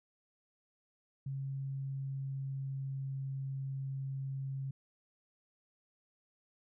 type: tone with pitch glide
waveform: sine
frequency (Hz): 136.2 to 135.34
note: C#3 to C#3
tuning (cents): -30 to -41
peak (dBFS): -36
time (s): 1.26-4.71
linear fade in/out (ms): 5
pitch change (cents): -11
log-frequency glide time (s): 1.58-3.24
effects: none